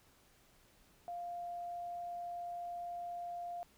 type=tone; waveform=sine; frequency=698.5 Hz; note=F5; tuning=in tune; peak=-40 dBFS; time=1.08-3.63 s; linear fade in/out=0 ms; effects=pink hiss -67 dBFS RMS until 3.77 s